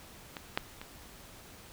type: clicks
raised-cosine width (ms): 0.3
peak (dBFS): -23 / -12 / -26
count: 3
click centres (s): 0.368 / 0.575 / 0.815
effects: pink hiss -52 dBFS RMS until 1.72 s